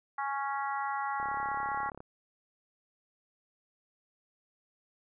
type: harmonic tone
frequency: 277.2 Hz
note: C#4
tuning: in tune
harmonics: 3 / 4 / 5 / 6 / 7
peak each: -34 / -36 / -39 / -45 / -43 dBFS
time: 0.18-1.9 s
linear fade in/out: 5 ms
type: click train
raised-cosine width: 1 ms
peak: -31 dBFS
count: 29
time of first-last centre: 1.2-2.005 s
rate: 34.8 Hz
effects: none